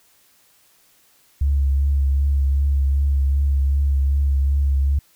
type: tone with vibrato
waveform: sine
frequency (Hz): 69.5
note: C#2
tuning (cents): +5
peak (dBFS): -14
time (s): 1.41-4.99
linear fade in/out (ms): 5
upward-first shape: triangle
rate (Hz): 2.6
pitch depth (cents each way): 32
effects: tanh soft clip ceiling -10 dBFS + white hiss -57 dBFS RMS until 5.15 s